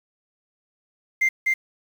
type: tone with echo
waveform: sine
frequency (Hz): 2093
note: C7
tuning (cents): 0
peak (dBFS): -14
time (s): 1.21-1.29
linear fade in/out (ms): 10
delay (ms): 250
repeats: 1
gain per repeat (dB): -2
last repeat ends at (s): 1.54
effects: tanh soft clip ceiling -15 dBFS + 7-bit